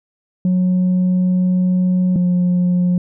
sine tone pair in turn, 182.7 / 178.73 Hz, F#3 / F3, -22 / +40 cents, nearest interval unison, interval 38 cents, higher first, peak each -10 dBFS, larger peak neither, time 0.45-2.16 / 2.16-2.98 s, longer first, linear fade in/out 2 ms, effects tanh soft clip ceiling -11 dBFS

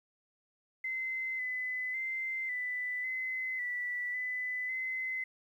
sine tone with pitch steps, 2060 / 2012 / 2078 / 1991 / 2040 / 1964 / 2002 / 2046 Hz, C7 / B6 / C7 / B6 / C7 / B6 / B6 / C7, -28 / +32 / -12 / +14 / -44 / -10 / +23 / -39 cents, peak -33 dBFS, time 0.84-5.24 s, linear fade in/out 5 ms, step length 550 ms, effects 11-bit

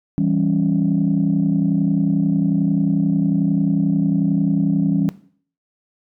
sine chord, C# diminished, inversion first, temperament equal, 164.81 / 196 / 277.2 Hz, E3 / G3 / C#4, 0 / 0 / 0 cents, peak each -19 dBFS, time 0.18-5.09 s, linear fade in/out 0 ms, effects noise-tail reverb RT60 0.5 s tail -17 dB re dry + tanh soft clip ceiling -8 dBFS

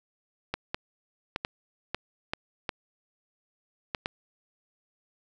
clicks, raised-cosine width 0.3 ms, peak -13 dBFS, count 9, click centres 0.54 / 0.745 / 1.361 / 1.449 / 1.946 / 2.335 / 2.692 / 3.948 / 4.059 s, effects none

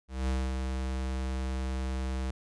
square tone with ADSR envelope, 65 Hz, C2, 11 cents flat, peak -27 dBFS, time 0.08-2.31 s, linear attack 200 ms, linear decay 240 ms, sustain -4 dB, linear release 5 ms, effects resampled to 22050 Hz

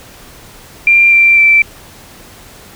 sine tone with pitch steps, 2379 / 2357 / 2335 Hz, D7 / D7 / D7, +22 / +6 / -11 cents, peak -4 dBFS, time 0.87-1.62 s, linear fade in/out 2 ms, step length 250 ms, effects pink hiss -37 dBFS RMS until 2.75 s

